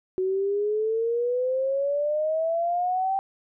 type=exponential sweep; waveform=sine; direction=up; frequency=370 to 784 Hz; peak=-22 dBFS; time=0.18-3.19 s; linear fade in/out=0 ms; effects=none